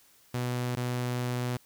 sawtooth tone with dropouts, 123.47 Hz, B2, in tune, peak -25 dBFS, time 0.34-1.57 s, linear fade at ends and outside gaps 5 ms, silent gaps 0.755-0.769 s, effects white hiss -61 dBFS RMS until 1.65 s

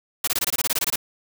white noise bursts, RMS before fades -22 dBFS, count 13, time 0.24-0.959 s, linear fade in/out 5 ms, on 35 ms, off 22 ms, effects none

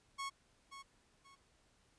sawtooth tone with echo, 1100 Hz, C#6, 14 cents flat, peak -36 dBFS, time 0.18-0.3 s, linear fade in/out 20 ms, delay 530 ms, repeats 2, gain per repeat -10 dB, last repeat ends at 1.36 s, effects pink hiss -72 dBFS RMS until 1.98 s + resampled to 22050 Hz

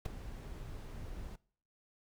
brown noise with ADSR envelope, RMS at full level -31 dBFS, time 0.05-1.36 s, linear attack 6 ms, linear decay 13 ms, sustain -14 dB, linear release 7 ms, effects noise-tail reverb RT60 0.5 s tail -22 dB re dry

